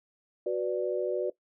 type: chord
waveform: sine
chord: B minor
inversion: second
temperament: equal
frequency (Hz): 370 / 493.9 / 587.3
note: F#4 / B4 / D5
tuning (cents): 0 / 0 / 0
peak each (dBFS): -30 / -32 / -32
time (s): 0.46-1.3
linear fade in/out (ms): 5
effects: noise-tail reverb RT60 0.1 s tail -18 dB re dry